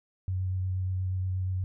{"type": "tone with vibrato", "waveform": "sine", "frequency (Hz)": 93, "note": "F#2", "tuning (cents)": 9, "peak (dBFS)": -27, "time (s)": [0.28, 1.64], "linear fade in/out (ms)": 0, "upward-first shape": "sine", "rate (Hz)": 8.4, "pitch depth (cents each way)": 14, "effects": []}